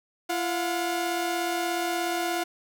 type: tone pair together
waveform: sawtooth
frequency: 340.9 / 718.6 Hz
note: F4 / F5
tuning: -42 / +49 cents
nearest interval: octave + minor second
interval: 1291 cents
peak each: -25 dBFS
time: 0.29-2.44 s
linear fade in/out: 10 ms
effects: none